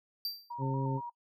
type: tone with exponential decay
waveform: square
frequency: 4690 Hz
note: D8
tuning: 3 cents flat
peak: -31 dBFS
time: 0.25-0.54 s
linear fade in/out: 1 ms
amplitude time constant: 61 ms
type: tone with vibrato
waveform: sine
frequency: 930 Hz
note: A#5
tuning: 4 cents flat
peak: -37 dBFS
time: 0.5-1.1 s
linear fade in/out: 10 ms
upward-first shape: square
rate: 4.2 Hz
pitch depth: 42 cents each way
type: harmonic tone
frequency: 134.4 Hz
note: C3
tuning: 47 cents sharp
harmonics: 1 / 2 / 3 / 4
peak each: -31 / -37 / -41 / -43 dBFS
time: 0.58-1.01 s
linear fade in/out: 50 ms
effects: noise-tail reverb RT60 0.1 s tail -22 dB re dry